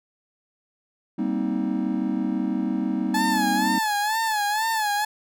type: chord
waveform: triangle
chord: C minor seventh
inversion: second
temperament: just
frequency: 196.22 / 235.5 / 261.6 / 314 Hz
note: G3 / Bb3 / C4 / Eb4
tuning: +2 / +18 / 0 / +16 cents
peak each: -26 dBFS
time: 1.18-3.79 s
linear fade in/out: 10 ms
type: tone with vibrato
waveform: 30% pulse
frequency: 860 Hz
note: A5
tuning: 40 cents flat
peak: -19 dBFS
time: 3.14-5.05 s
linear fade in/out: 5 ms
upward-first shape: sine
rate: 2.1 Hz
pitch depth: 88 cents each way
effects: none